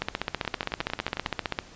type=two click trains; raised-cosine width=0.3 ms; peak=-10 / -15 dBFS; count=25 / 10; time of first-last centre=0.02-1.589 / 0.45-1.261 s; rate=15.3 / 11.1 Hz; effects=pink hiss -49 dBFS RMS until 1.75 s + resampled to 16000 Hz